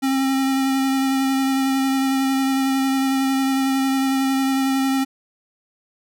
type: tone with vibrato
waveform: square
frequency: 267.8 Hz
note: C4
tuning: 40 cents sharp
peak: -18 dBFS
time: 0.02-5.05 s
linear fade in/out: 20 ms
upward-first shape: triangle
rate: 11 Hz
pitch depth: 16 cents each way
effects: none